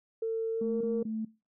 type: tone with pitch glide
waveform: sine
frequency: 450 to 463.2 Hz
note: A4 to A#4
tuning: +39 to -11 cents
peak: -28 dBFS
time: 0.22-1.03 s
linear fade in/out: 5 ms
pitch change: +50 cents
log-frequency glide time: 0.52-0.8 s
type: tone bursts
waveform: sine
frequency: 219.9 Hz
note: A3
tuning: 1 cent flat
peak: -31 dBFS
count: 3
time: 0.61-1.25 s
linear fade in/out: 5 ms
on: 200 ms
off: 20 ms
effects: noise-tail reverb RT60 0.3 s tail -21 dB re dry + tanh soft clip ceiling -20 dBFS